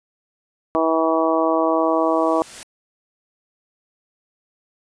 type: harmonic tone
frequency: 161.8 Hz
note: E3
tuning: 32 cents flat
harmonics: 2 / 3 / 4 / 5 / 6 / 7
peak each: -21 / -23 / -20 / -27 / -25 / -24 dBFS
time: 0.75-2.42 s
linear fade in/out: 0 ms
type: noise with exponential growth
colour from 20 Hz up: white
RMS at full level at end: -34 dBFS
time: 1.61-2.63 s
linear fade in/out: 0 ms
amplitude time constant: 220 ms
effects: resampled to 22050 Hz